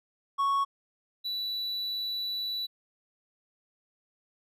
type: tone pair in turn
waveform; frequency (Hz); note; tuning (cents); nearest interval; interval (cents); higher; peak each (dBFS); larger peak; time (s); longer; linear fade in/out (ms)
triangle; 1108.7 / 3951; C#6 / B7; 0 / 0; octave + minor seventh; 2200; second; -22 / -29; first; 0.38-0.65 / 1.24-2.67; second; 20
effects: none